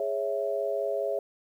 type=chord; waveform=sine; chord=C# minor; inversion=second; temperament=equal; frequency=415.3 / 554.4 / 659.3 Hz; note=G#4 / C#5 / E5; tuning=0 / 0 / 0 cents; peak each=-32 / -30 / -31 dBFS; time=0-1.19 s; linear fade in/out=2 ms; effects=10-bit